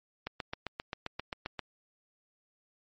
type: click train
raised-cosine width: 0.3 ms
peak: -19 dBFS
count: 11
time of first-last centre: 0.27-1.593 s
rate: 7.56 Hz
effects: MP3 32 kbps